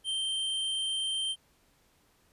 square tone, 3136 Hz, G7, in tune, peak -30 dBFS, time 0.04-1.36 s, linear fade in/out 50 ms, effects pink hiss -67 dBFS RMS until 2.32 s + resampled to 32000 Hz

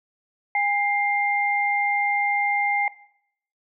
sine tone pair together, 814 / 2100 Hz, G#5 / C7, -35 / +6 cents, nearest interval octave + major third, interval 1641 cents, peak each -22 dBFS, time 0.55-2.88 s, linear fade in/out 2 ms, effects noise-tail reverb RT60 0.7 s tail -19 dB re dry

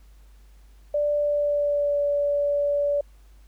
sine tone with pitch glide, 587.3 to 576.2 Hz, D5 to D5, 0 to -33 cents, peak -20 dBFS, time 0.94-3.01 s, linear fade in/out 5 ms, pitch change -33 cents, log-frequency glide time 1.14-2.01 s, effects added 50 Hz sine -48 dBFS peak until 3.47 s + pink hiss -63 dBFS RMS until 3.47 s

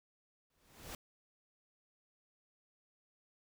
pink noise with exponential growth, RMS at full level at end -43 dBFS, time 0.5-0.95 s, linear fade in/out 2 ms, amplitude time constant 97 ms, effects none

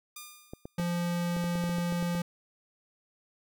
5% pulse tone with exponential decay, 1208 Hz, D6, 48 cents sharp, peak -28 dBFS, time 0.16-0.85 s, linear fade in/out 5 ms, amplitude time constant 150 ms
clicks, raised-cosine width 2 ms, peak -26 dBFS, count 12, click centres 0.535 / 0.655 / 0.798 / 1.366 / 1.441 / 1.555 / 1.639 / 1.694 / 1.784 / 1.924 / 2.026 / 2.151 s
square tone, 173.5 Hz, F3, 11 cents flat, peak -29 dBFS, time 0.78-2.22 s, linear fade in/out 5 ms
effects none

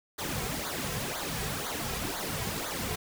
pink noise with flanger, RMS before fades -34 dBFS, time 0.18-2.96 s, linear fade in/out 10 ms, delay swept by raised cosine 0.36 to 3.46 ms, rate 2 Hz, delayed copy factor -0.75, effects none

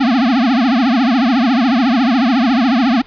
square tone with vibrato, 248.7 Hz, B3, 12 cents sharp, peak -11 dBFS, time 0-3.02 s, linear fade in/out 10 ms, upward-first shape triangle, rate 14 Hz, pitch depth 250 cents each way, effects pink hiss -43 dBFS RMS until 3.06 s + resampled to 11025 Hz

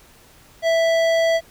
sine tone with hard clipping, 659.3 Hz, E5, in tune, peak -17 dBFS, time 0.62-1.41 s, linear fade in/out 50 ms, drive 14 dB, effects pink hiss -50 dBFS RMS until 1.5 s

